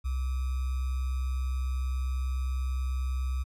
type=tone with sample-and-hold; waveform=sine; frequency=64.8 Hz; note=C2; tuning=16 cents flat; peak=-27 dBFS; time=0.04-3.44 s; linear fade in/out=20 ms; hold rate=1225 Hz; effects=resampled to 32000 Hz